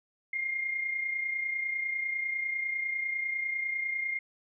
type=tone pair together; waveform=sine; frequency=2093 / 2123 Hz; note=C7 / C7; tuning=0 / +25 cents; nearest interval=unison; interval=25 cents; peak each=-39 / -30 dBFS; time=0.33-4.19 s; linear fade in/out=5 ms; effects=none